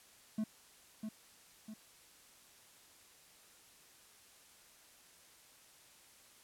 triangle tone with echo, 216.8 Hz, A3, 25 cents flat, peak -31 dBFS, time 0.38-0.44 s, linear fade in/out 5 ms, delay 650 ms, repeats 2, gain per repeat -6 dB, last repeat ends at 1.74 s, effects white hiss -62 dBFS RMS until 6.43 s + low-pass 12000 Hz 12 dB/octave

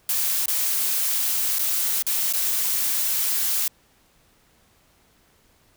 blue noise with dropouts, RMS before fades -23 dBFS, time 0.09-3.68 s, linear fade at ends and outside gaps 2 ms, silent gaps 0.459-0.481 / 1.586-1.592 / 2.024-2.066 / 2.327-2.335 s, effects pink hiss -60 dBFS RMS until 5.76 s

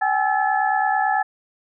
sine tone cluster, 769 / 838 / 1316 / 1723 Hz, G5 / G#5 / E6 / A6, -33 / +15 / -3 / -37 cents, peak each -21 / -21 / -30 / -24 dBFS, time 0.01-1.23 s, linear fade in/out 10 ms, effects none

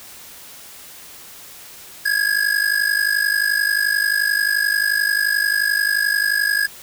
square ring-modulated tone, 1661.2 Hz, G#6, in tune, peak -14 dBFS, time 2.05-6.67 s, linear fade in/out 10 ms, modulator 25.7 Hz, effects white hiss -40 dBFS RMS until 6.82 s

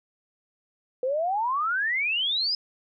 sine exponential sweep, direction up, 494.1 to 5130 Hz, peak -23 dBFS, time 1.03-2.55 s, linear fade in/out 2 ms, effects none

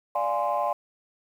sine chord, D half-diminished seventh, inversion none, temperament equal with one note detuned, 587.3 / 698.5 / 830.6 / 1041.1 Hz, D5 / F5 / Ab5 / C6, 0 / 0 / 0 / -9 cents, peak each -28 dBFS, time 0.15-0.73 s, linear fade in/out 5 ms, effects tanh soft clip ceiling -16 dBFS + 9-bit

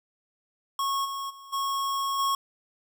square tone with level steps, 1097 Hz, C#6, 18 cents flat, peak -26 / -32 / -45 / -27 / -24 dBFS, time 0.79-2.35 s, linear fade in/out 2 ms, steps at 1.04 / 1.29 / 1.52 / 2.18 s, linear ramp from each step 20 ms, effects none

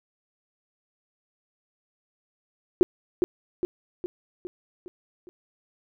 sine tone with echo, 357.7 Hz, F4, 41 cents sharp, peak -12 dBFS, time 2.81-2.83 s, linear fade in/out 0 ms, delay 410 ms, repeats 6, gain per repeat -5 dB, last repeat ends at 5.29 s, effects none

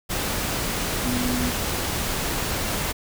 sine tone in noise, 247.7 Hz, B3, 5 cents sharp, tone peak -24 dBFS, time 1.05-1.51 s, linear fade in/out 20 ms, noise pink, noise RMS -26 dBFS, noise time 0.09-2.93 s, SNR -1 dB, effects none

